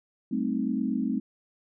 sine chord, A half-diminished seventh, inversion third, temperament equal with one note detuned, 192.3 / 220 / 261.6 / 311.1 Hz, G3 / A3 / C4 / Eb4, -33 / 0 / 0 / 0 cents, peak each -33 / -29 / -29 / -34 dBFS, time 0.31-1.2 s, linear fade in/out 10 ms, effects none

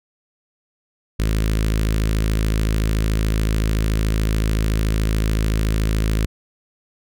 sawtooth tone with notch filter, 53.7 Hz, A1, 41 cents flat, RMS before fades -19 dBFS, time 1.19-6.26 s, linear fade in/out 10 ms, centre 810 Hz, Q 0.87, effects none

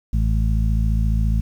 harmonic tone, 54.5 Hz, A1, 16 cents flat, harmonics 1 / 2 / 3 / 4, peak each -17 / -23 / -27 / -29 dBFS, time 0.13-1.41 s, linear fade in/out 5 ms, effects 8-bit

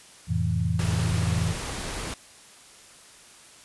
sine chord, F major seventh, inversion none, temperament equal, 87.31 / 110 / 130.81 / 164.81 Hz, F2 / A2 / C3 / E3, 0 / 0 / 0 / 0 cents, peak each -27 / -27 / -33 / -27 dBFS, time 0.27-1.55 s, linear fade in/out 50 ms
pink noise, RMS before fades -33 dBFS, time 0.79-2.14 s, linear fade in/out 2 ms
effects white hiss -50 dBFS RMS until 3.64 s + resampled to 24000 Hz

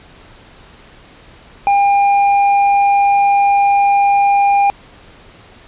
sine tone with tanh clipping, 803 Hz, G5, 41 cents sharp, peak -10 dBFS, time 1.67-4.7 s, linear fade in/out 0 ms, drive 7 dB, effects pink hiss -42 dBFS RMS until 5.67 s + resampled to 8000 Hz

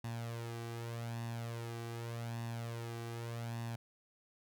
sawtooth tone with flanger, 116.54 Hz, A#2, in tune, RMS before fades -42 dBFS, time 0.04-3.76 s, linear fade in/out 5 ms, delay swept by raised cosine 1.1 to 2.6 ms, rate 0.84 Hz, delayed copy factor +0.6, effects none

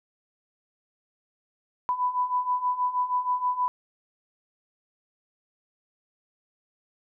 sine beating tone pair, 991 / 997.3 Hz, B5 / B5, +6 / +17 cents, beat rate 6.3 Hz, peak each -29 / -25 dBFS, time 1.89-3.68 s, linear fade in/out 0 ms, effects none

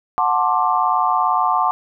sine chord, D dominant seventh, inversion first, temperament just, 734.2 / 881 / 1057.2 / 1174.7 Hz, F#5 / A5 / C6 / D6, -14 / +2 / +18 / 0 cents, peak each -20 dBFS, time 0.18-1.71 s, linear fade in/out 0 ms, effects none

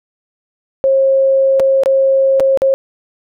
sine tone with dropouts, 538 Hz, C5, 48 cents sharp, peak -8 dBFS, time 0.84-2.74 s, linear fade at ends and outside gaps 0 ms, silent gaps 1.597-1.601 / 1.835-1.859 / 2.398-2.404 / 2.574-2.619 s, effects none

